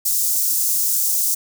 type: high-pass noise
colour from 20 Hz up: white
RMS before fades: -19 dBFS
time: 0.05-1.35 s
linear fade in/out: 10 ms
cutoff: 5900 Hz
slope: 24 dB/octave
effects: none